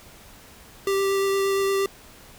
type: tone with vibrato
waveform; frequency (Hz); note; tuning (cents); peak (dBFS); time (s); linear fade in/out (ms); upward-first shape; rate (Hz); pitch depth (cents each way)
square; 392; G4; 0; -21; 0.87-1.86; 2; triangle; 8.6; 11
effects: pink hiss -48 dBFS RMS until 2.38 s